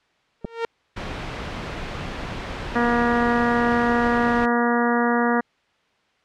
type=tone with exponential growth; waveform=sawtooth; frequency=460.4 Hz; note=A#4; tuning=22 cents flat; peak=-16 dBFS; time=0.41-0.65 s; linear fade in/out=1 ms; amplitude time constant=51 ms
type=clicks; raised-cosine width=2 ms; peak=-16 dBFS; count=2; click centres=0.446 / 0.451 s
type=noise; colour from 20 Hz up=pink; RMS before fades=-30 dBFS; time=0.96-4.46 s; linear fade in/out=10 ms
type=harmonic tone; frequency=238.2 Hz; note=A#3; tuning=38 cents sharp; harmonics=1 / 2 / 3 / 4 / 5 / 6 / 7 / 8; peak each=-21 / -24 / -26 / -27 / -28 / -29 / -29 / -30 dBFS; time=2.75-5.41 s; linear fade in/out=10 ms
effects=white hiss -63 dBFS RMS until 6.24 s + low-pass 3000 Hz 12 dB/octave